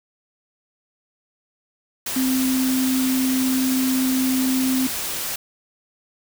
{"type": "tone in noise", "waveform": "sine", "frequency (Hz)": 260, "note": "C4", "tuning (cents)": -11, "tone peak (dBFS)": -18, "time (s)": [2.16, 4.87], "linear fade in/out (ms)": 5, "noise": "white", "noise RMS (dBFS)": -27, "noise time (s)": [2.06, 5.36], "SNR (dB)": 6, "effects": []}